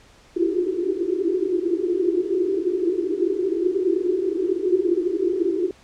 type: band-pass noise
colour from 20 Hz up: pink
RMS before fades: -22 dBFS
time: 0.36-5.71 s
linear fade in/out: 2 ms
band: 340 to 390 Hz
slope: 96 dB/octave
effects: pink hiss -52 dBFS RMS until 5.83 s + low-pass 7000 Hz 12 dB/octave